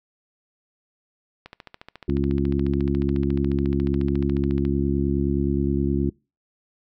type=click train; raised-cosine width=0.3 ms; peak=-23 dBFS; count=46; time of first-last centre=1.46-4.651 s; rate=14.1 Hz
type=harmonic tone; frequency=69.6 Hz; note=C#2; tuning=8 cents sharp; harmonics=1 / 2 / 3 / 4 / 5; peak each=-26 / -26 / -26 / -26 / -26 dBFS; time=2.08-6.1 s; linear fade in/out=5 ms
effects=noise-tail reverb RT60 0.3 s tail -25 dB re dry